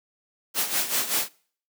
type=noise with tremolo; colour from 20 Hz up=white; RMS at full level=-23 dBFS; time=0.54-1.29 s; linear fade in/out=50 ms; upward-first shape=sine; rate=5.2 Hz; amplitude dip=70%; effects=noise-tail reverb RT60 0.5 s tail -24 dB re dry + high-pass 200 Hz 12 dB/octave